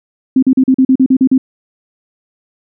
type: tone bursts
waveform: sine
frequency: 261.6 Hz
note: C4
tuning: in tune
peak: -5 dBFS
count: 10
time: 0.36-1.38 s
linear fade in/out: 5 ms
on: 66 ms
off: 40 ms
effects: none